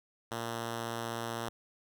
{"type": "tone", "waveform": "5% pulse", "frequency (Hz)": 116, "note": "A#2", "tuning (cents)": -8, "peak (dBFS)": -24, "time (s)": [0.31, 1.49], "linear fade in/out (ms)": 5, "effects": []}